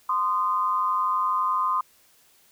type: tone pair together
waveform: sine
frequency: 1037 / 1228.9 Hz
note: C6 / D#6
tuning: -16 / -22 cents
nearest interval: minor third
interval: 294 cents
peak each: -23 / -25 dBFS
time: 0.09-1.81 s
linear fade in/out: 5 ms
effects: white hiss -59 dBFS RMS until 2.51 s